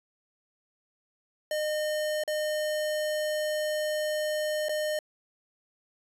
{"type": "tone with dropouts", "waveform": "square", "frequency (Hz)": 610, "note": "D#5", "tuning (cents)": -34, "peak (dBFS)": -28, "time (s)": [1.51, 4.99], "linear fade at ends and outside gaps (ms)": 2, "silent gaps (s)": [[2.237, 2.277], [4.685, 4.693]], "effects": ["resampled to 32000 Hz"]}